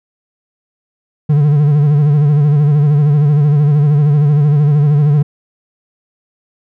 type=tone with vibrato; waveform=triangle; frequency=146.83 Hz; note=D3; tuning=in tune; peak=-5 dBFS; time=1.29-5.23 s; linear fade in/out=10 ms; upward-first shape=sine; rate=13 Hz; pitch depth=68 cents each way; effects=none